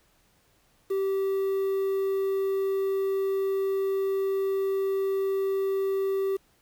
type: tone with quantisation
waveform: triangle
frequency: 388.1 Hz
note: G4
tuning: 17 cents flat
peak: -22 dBFS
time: 0.9-6.37 s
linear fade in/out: 10 ms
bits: 8
effects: pink hiss -65 dBFS RMS until 6.61 s